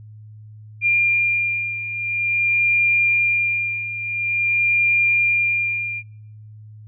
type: beating tone pair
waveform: sine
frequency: 2398 / 2398.48 Hz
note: D7 / D7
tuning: +36 / +36 cents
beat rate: 0.48 Hz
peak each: -23 / -18 dBFS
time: 0.81-6.03 s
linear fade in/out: 50 ms
effects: noise-tail reverb RT60 0.6 s tail -19 dB re dry + added 107 Hz sine -38 dBFS peak until 6.87 s